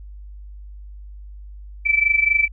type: tone with amplitude modulation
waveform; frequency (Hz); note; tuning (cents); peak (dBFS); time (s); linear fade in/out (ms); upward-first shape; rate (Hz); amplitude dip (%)
sine; 2320; D7; -22; -11; 1.85-2.48; 20; sine; 24.1; 80
effects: added 50 Hz sine -35 dBFS peak until 2.52 s